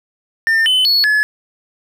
triangle tone with pitch steps, 1803 / 3031 / 4386 / 1708 Hz, A6 / F#7 / C#8 / G#6, +42 / +41 / -19 / +48 cents, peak -9 dBFS, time 0.47-1.23 s, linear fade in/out 0 ms, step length 190 ms, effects none

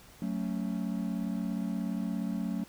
triangle chord, F# minor, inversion none, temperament just, 185 / 222 / 277.5 Hz, F#3 / A3 / C#4, 0 / +16 / +2 cents, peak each -32 / -32 / -36 dBFS, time 0.22-2.64 s, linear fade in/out 2 ms, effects pink hiss -55 dBFS RMS until 2.68 s

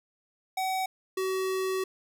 square tone pair in turn, 756 / 378 Hz, F#5 / F#4, +37 / +37 cents, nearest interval octave, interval 1200 cents, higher first, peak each -28 dBFS, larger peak neither, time 0.57-0.86 / 1.17-1.84 s, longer second, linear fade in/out 5 ms, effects none

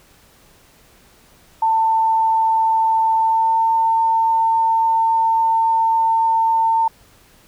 sine tone with pitch glide, 893 to 901.8 Hz, A5 to A5, +25 to +42 cents, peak -13 dBFS, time 1.62-6.88 s, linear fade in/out 5 ms, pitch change +17 cents, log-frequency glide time 3.2-3.57 s, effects pink hiss -51 dBFS RMS until 7.47 s

